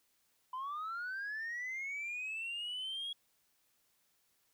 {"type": "linear sweep", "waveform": "sine", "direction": "up", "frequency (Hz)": [1000, 3322], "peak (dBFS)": -36, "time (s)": [0.53, 3.13], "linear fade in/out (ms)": 5, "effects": ["tanh soft clip ceiling -36 dBFS", "white hiss -75 dBFS RMS until 4.53 s"]}